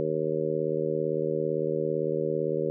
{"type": "harmonic tone", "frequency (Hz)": 77.78, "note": "D#2", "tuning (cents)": 0, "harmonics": [2, 3, 4, 5, 6, 7], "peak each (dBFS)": [-34, -39, -35, -30, -30, -32], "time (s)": [0, 2.7], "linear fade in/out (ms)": 0, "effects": []}